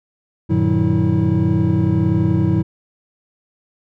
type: tone cluster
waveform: triangle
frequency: 96.3 / 117.8 / 154 / 185.2 / 324.1 Hz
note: G2 / A#2 / D#3 / F#3 / E4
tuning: -30 / +19 / -17 / +2 / -29 cents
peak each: -18 dBFS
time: 0.49-2.63 s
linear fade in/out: 20 ms
effects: none